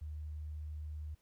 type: tone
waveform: sine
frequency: 76.1 Hz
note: D#2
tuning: 38 cents flat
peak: -40 dBFS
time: 0.01-1.15 s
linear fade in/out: 10 ms
effects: pink hiss -75 dBFS RMS until 1.21 s